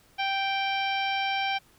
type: harmonic tone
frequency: 783 Hz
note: G5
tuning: 2 cents flat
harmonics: 1 / 2 / 3 / 4 / 5 / 6 / 7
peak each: -28 / -35 / -31 / -34 / -42 / -45 / -43 dBFS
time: 0.18-1.59 s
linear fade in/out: 20 ms
effects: pink hiss -60 dBFS RMS until 1.78 s